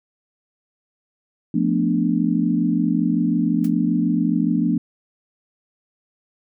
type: chord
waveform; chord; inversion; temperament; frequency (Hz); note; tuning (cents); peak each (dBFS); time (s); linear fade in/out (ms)
sine; B half-diminished seventh; second; equal; 174.61 / 220 / 246.9 / 293.7; F3 / A3 / B3 / D4; 0 / 0 / 0 / 0; -22; 1.54-4.78; 5
type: noise with exponential decay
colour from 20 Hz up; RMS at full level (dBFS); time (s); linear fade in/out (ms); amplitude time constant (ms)
white; -36; 3.64-3.73; 5; 18
effects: none